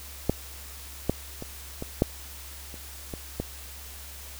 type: clicks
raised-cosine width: 2 ms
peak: -8 / -9 / -22 / -19 / -6 / -29 / -21 / -15 dBFS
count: 8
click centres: 0.296 / 1.096 / 1.424 / 1.824 / 2.021 / 2.742 / 3.138 / 3.4 s
effects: added 68 Hz sine -44 dBFS peak until 4.39 s + white hiss -44 dBFS RMS until 4.39 s